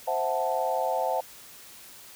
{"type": "chord", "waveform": "sine", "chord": "F# half-diminished seventh", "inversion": "second", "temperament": "equal", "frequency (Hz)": [523.3, 659.3, 740, 880], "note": ["C5", "E5", "F#5", "A5"], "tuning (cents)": [0, 0, 0, 0], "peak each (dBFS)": -30, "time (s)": [0.07, 1.21], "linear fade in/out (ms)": 10, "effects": ["white hiss -48 dBFS RMS until 2.15 s"]}